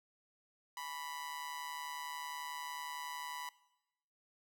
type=tone with amplitude modulation; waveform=sawtooth; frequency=987.8 Hz; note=B5; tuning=in tune; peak=-35 dBFS; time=0.77-3.49 s; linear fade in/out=2 ms; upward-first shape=sine; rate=151 Hz; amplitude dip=70%; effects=noise-tail reverb RT60 0.9 s tail -20 dB re dry